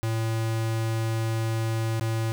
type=tone with dropouts; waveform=square; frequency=112.5 Hz; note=A2; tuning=39 cents sharp; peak=-25 dBFS; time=0.03-2.32 s; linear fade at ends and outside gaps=0 ms; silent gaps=1.997-2.01 s; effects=none